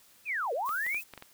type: linear two-way sweep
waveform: sine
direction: down then up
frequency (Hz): 2643 to 441.6 to 2643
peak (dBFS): -29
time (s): 0.25-1.02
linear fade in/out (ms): 50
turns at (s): 0.53
type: noise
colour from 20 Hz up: violet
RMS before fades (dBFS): -45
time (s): 0.65-1.04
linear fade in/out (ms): 10
type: clicks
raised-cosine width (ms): 0.3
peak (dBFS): -28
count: 6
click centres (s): 0.692 / 0.865 / 0.946 / 1.137 / 1.177 / 1.224
effects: white hiss -60 dBFS RMS until 1.33 s